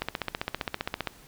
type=click train; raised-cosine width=0.3 ms; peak=-12 dBFS; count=17; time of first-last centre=0.02-1.073 s; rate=15.2 Hz; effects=pink hiss -53 dBFS RMS until 1.27 s